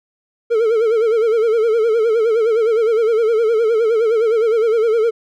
triangle tone with vibrato, 450 Hz, A4, 39 cents sharp, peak -10 dBFS, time 0.5-5.11 s, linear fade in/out 20 ms, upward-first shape sine, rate 9.7 Hz, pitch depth 90 cents each way, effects none

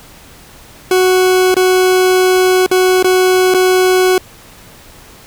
40% pulse tone with dropouts, 370 Hz, F#4, in tune, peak -7 dBFS, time 0.91-4.18 s, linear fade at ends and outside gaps 2 ms, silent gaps 1.543-1.566 / 2.663-2.713 / 3.027-3.044 / 3.54-3.545 s, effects pink hiss -39 dBFS RMS until 5.26 s

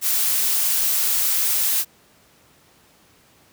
blue noise, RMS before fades -20 dBFS, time 0.01-1.85 s, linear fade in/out 50 ms, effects pink hiss -55 dBFS RMS until 3.52 s + high-pass 80 Hz 12 dB/octave

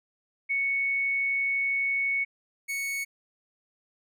sine / 45% pulse tone pair in turn, 2217 / 2217 Hz, C#7 / C#7, 0 / 0 cents, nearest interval unison, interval 0 cents, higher neither, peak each -24 / -29 dBFS, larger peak first, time 0.49-2.25 / 2.68-3.05 s, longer first, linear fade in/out 20 ms, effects none

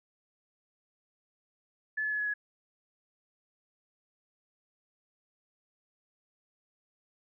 sine tone with pitch steps, 1727 / 1715.1 / 1703.2 / 1691.5 / 1679.8 Hz, A6 / A6 / G#6 / G#6 / G#6, -33 / -45 / +43 / +31 / +19 cents, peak -29 dBFS, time 1.97-2.34 s, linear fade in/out 10 ms, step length 74 ms, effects none

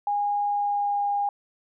sine tone with pitch glide, 819 to 811.9 Hz, G#5 to G#5, -24 to -39 cents, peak -22 dBFS, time 0.07-1.29 s, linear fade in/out 2 ms, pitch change -15 cents, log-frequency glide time 0.46-1.1 s, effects none

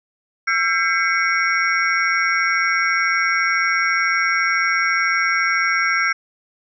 sine tone cluster, 1347 / 1597 / 2045 / 2219 / 5580 Hz, E6 / G6 / C7 / C#7 / F8, +37 / +32 / -40 / +1 / -2 cents, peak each -21 / -21 / -24 / -21 / -29 dBFS, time 0.47-6.13 s, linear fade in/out 10 ms, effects none

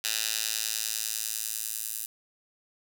10% pulse tone with high-pass filter sweep, 110 Hz, A2, in tune, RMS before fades -32 dBFS, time 0.04-2.06 s, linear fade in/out 5 ms, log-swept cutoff 3600 to 9800 Hz, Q 0.88, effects none

